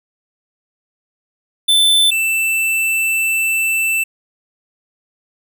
square tone pair in turn, 3528 / 2660 Hz, A7 / E7, +4 / +15 cents, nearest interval perfect fourth, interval 489 cents, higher first, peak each -10 / -15 dBFS, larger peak first, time 1.68-2.11 / 2.11-4.04 s, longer second, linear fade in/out 10 ms, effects none

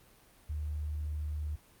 sine tone, 75.3 Hz, D2, 44 cents sharp, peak -33 dBFS, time 0.49-1.56 s, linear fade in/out 10 ms, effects pink hiss -61 dBFS RMS until 1.8 s + Opus 32 kbps

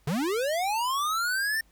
square linear sweep, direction up, 129.4 to 1817 Hz, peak -26 dBFS, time 0.07-1.61 s, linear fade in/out 5 ms, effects added 50 Hz sine -61 dBFS peak until 1.71 s + pink hiss -65 dBFS RMS until 1.71 s

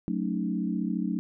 sine chord, D# half-diminished seventh, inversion first, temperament equal, 185 / 220 / 277.2 / 311.1 Hz, F#3 / A3 / C#4 / D#4, 0 / 0 / 0 / 0 cents, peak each -30 / -31 / -34 / -34 dBFS, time 0.08-1.19 s, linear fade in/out 0 ms, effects none

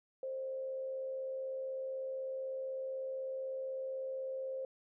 sine tone with frequency modulation, 527 Hz, C5, 12 cents sharp, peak -37 dBFS, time 0.23-4.65 s, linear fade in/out 2 ms, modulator 76 Hz, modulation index 0.29, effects none

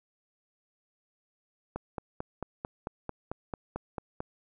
click train, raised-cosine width 1 ms, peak -20 dBFS, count 12, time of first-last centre 1.76-4.204 s, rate 4.5 Hz, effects none

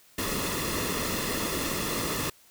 pink noise with comb filter, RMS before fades -30 dBFS, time 0.18-2.3 s, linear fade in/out 5 ms, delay 1.3 ms, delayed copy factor -0.6, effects white hiss -58 dBFS RMS until 2.5 s

